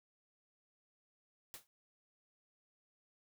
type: noise with exponential decay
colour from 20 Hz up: white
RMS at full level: -45 dBFS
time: 1.54-1.67 s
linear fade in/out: 0 ms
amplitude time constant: 28 ms
effects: none